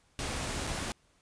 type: noise with dropouts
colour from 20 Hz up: pink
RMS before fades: -35 dBFS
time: 0.19-0.92 s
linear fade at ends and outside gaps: 0 ms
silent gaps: 0.669-0.673 s
effects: pink hiss -68 dBFS RMS until 1.21 s + resampled to 22050 Hz